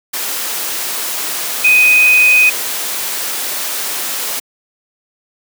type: tone in noise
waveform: sine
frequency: 2500 Hz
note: D#7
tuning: 8 cents sharp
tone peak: -6 dBFS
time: 1.64-2.5 s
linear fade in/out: 10 ms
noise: white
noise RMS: -20 dBFS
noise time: 0.13-4.4 s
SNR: +11 dB
effects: high-pass 300 Hz 12 dB/octave